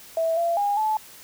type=tone with pitch steps; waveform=sine; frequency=655 / 680 / 814 / 865 Hz; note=E5 / F5 / G#5 / A5; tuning=-11 / -46 / -35 / -30 cents; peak=-20 dBFS; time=0.17-0.97 s; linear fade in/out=2 ms; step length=200 ms; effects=white hiss -46 dBFS RMS until 1.23 s